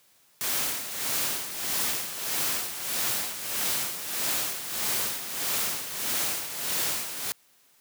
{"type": "noise with tremolo", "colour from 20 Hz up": "white", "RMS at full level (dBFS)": -27, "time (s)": [0.41, 7.32], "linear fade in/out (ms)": 0, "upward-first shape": "sine", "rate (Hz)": 1.6, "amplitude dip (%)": 65, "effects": ["white hiss -62 dBFS RMS until 7.8 s", "high-pass 100 Hz 12 dB/octave"]}